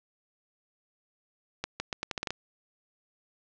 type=accelerating click train; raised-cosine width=0.2 ms; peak=-14 dBFS; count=9; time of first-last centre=1.64-2.306 s; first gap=160 ms; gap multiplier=0.8; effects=low-pass 7000 Hz 12 dB/octave